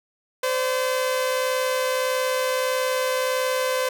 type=tone pair together; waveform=sawtooth; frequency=513.4 / 575 Hz; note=C5 / D5; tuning=-33 / -37 cents; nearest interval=major second; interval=196 cents; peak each=-18 / -26 dBFS; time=0.43-3.89 s; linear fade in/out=5 ms; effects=none